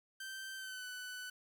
sawtooth tone with pitch glide, 1556 to 1496.1 Hz, G6 to F#6, -13 to +19 cents, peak -40 dBFS, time 0.2-1.3 s, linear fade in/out 5 ms, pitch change -68 cents, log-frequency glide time 0.56-0.85 s, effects 11-bit

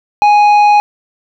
sine tone with tanh clipping, 830.6 Hz, G#5, in tune, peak -6 dBFS, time 0.22-0.8 s, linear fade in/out 0 ms, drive 8 dB, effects none

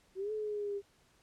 sine exponential two-way sweep, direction up then down, 370 to 433 to 398.3 Hz, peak -34 dBFS, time 0.15-0.82 s, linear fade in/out 50 ms, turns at 0.32 s, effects pink hiss -68 dBFS RMS until 1.22 s + low-pass 10000 Hz 12 dB/octave

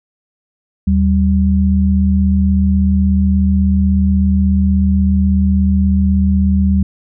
sine tone pair together, 77.78 / 194.19 Hz, D#2 / G3, 0 / -16 cents, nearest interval octave + major third, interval 1584 cents, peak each -12 dBFS, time 0.87-6.83 s, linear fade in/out 5 ms, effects none

